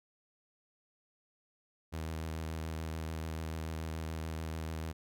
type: tone with vibrato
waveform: sawtooth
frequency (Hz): 80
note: D#2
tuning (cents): +49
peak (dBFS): -33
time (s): 1.92-4.93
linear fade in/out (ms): 20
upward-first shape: sine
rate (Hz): 6.9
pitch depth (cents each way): 19
effects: none